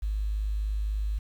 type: tone with quantisation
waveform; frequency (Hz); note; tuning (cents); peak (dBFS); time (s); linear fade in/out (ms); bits
sine; 51.91; G#1; 0; -26; 0.02-1.19; 10; 9
effects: none